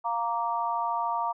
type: harmonic tone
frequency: 233.1 Hz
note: A#3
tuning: in tune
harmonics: 3 / 4 / 5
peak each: -32 / -28 / -32 dBFS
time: 0.04-1.33 s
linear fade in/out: 20 ms
effects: none

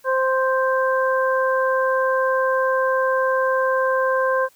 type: harmonic tone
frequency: 523.3 Hz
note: C5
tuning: in tune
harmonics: 1 / 2 / 3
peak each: -19 / -22 / -24 dBFS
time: 0.04-4.49 s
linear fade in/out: 50 ms
effects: white hiss -56 dBFS RMS until 4.55 s

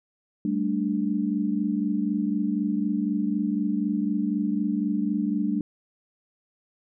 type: chord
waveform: sine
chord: G suspended second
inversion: none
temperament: equal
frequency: 196 / 220 / 293.7 Hz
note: G3 / A3 / D4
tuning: 0 / 0 / 0 cents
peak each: -27 dBFS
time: 0.45-5.61 s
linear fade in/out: 2 ms
effects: none

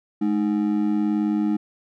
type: ring-modulated tone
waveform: triangle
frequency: 260.7 Hz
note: C4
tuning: 6 cents flat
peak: -14 dBFS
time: 0.21-1.57 s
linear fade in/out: 10 ms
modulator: 49.3 Hz
effects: none

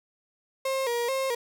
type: tone with vibrato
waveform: 35% pulse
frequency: 503 Hz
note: B4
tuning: 32 cents sharp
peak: -24 dBFS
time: 0.65-1.35 s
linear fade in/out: 5 ms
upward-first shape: square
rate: 2.3 Hz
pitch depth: 100 cents each way
effects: none

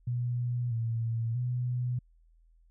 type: tone with pitch steps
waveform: sine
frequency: 121.8 / 114.6 / 123.7 Hz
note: B2 / A#2 / B2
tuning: -24 / -29 / +3 cents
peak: -28 dBFS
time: 0.07-1.99 s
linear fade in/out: 5 ms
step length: 640 ms
effects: added 41 Hz sine -59 dBFS peak until 2.7 s

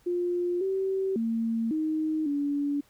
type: tone with pitch steps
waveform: sine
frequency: 352.8 / 384 / 227.5 / 312.4 / 286.4 Hz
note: F4 / G4 / A#3 / D#4 / D4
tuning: +18 / -36 / -42 / +7 / -43 cents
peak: -25 dBFS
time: 0.06-2.81 s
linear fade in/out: 10 ms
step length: 550 ms
effects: pink hiss -63 dBFS RMS until 2.89 s

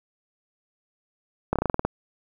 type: slowing click train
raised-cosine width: 1 ms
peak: -8 dBFS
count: 9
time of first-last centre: 1.53-1.85 s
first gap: 27 ms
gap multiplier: 1.11
effects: 8-bit

